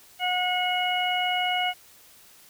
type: harmonic tone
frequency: 727 Hz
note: F#5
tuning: 31 cents flat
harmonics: 1 / 2 / 3 / 4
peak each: -26 / -34 / -29 / -28 dBFS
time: 0.19-1.74 s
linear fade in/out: 50 ms
effects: white hiss -53 dBFS RMS until 2.49 s